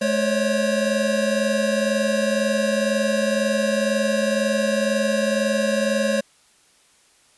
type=tone cluster; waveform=square; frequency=213.7 / 540 / 562 Hz; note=G#3 / C#5 / C#5; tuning=+50 / -45 / +24 cents; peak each=-24 dBFS; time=0.01-6.21 s; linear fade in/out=10 ms; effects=white hiss -57 dBFS RMS until 7.37 s + resampled to 24000 Hz